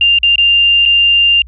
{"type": "tone with dropouts", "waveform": "sine", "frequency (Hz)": 2794, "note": "F7", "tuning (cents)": 0, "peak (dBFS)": -6, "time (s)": [0.01, 1.42], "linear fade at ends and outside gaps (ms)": 2, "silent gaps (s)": [[0.187, 0.231], [0.358, 0.381], [0.854, 0.859]], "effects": ["added 60 Hz sine -31 dBFS peak until 1.47 s"]}